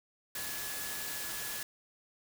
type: tone in noise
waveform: sine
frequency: 1700 Hz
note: G#6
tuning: 40 cents sharp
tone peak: -46 dBFS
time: 0.35-1.63 s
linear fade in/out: 2 ms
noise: white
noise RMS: -39 dBFS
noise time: 0.35-1.63 s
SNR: -10 dB
effects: none